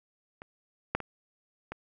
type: clicks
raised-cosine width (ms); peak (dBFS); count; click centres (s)
0.5; -28 / -11 / -23 / -22; 4; 0.419 / 0.95 / 1.003 / 1.72
effects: none